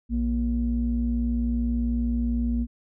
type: tone pair together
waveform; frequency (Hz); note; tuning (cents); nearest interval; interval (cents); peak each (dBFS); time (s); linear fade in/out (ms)
sine; 59.12 / 236.5; A#1 / A#3; +25 / +25; 2 octaves; 2400; -24; 0.09-2.67; 50
effects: tanh soft clip ceiling -15 dBFS